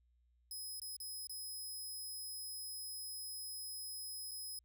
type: tone with dropouts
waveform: 15% pulse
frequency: 5100 Hz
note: D#8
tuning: 42 cents sharp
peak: -38 dBFS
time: 0.51-4.59 s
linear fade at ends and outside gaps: 2 ms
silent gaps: 0.799-0.817 / 0.966-1.001 / 1.271-1.295 / 4.312-4.315 s
effects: added 60 Hz sine -70 dBFS peak until 4.64 s